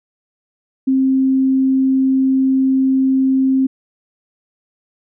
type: tone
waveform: sine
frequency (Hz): 264.8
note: C4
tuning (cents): +21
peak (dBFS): -11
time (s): 0.87-3.67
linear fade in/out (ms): 10
effects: none